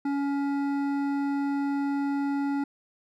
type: tone with hard clipping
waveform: triangle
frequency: 281 Hz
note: C#4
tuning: 24 cents sharp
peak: -27 dBFS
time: 0.05-2.64 s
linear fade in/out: 5 ms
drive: 15 dB
effects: none